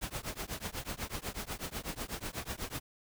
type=noise with tremolo; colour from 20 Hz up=pink; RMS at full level=-36 dBFS; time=0.01-2.8 s; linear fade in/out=20 ms; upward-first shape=triangle; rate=8.1 Hz; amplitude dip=100%; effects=none